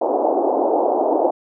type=band-pass noise; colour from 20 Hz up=white; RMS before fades=-18 dBFS; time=0.01-1.31 s; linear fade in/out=10 ms; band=290 to 820 Hz; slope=48 dB/octave; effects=none